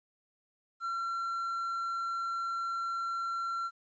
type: tone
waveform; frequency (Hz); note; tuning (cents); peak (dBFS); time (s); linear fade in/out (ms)
triangle; 1362; F6; -44; -30; 0.8-3.71; 50
effects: resampled to 16000 Hz + 12-bit